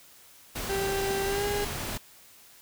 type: noise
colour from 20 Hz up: pink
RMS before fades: -34 dBFS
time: 0.55-1.98 s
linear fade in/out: 10 ms
type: tone with pitch glide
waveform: 35% pulse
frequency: 392 to 409.1 Hz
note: G4 to G#4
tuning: 0 to -26 cents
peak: -26 dBFS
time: 0.69-1.65 s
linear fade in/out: 10 ms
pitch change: +74 cents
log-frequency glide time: 1.26-1.46 s
effects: white hiss -54 dBFS RMS until 2.61 s